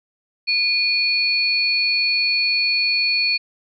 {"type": "tone pair together", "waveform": "sine", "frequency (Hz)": [2446, 4403], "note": ["D#7", "C#8"], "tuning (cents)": [-30, -13], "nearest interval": "minor seventh", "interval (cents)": 1017, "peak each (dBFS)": -19, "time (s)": [0.47, 3.38], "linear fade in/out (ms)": 20, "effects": []}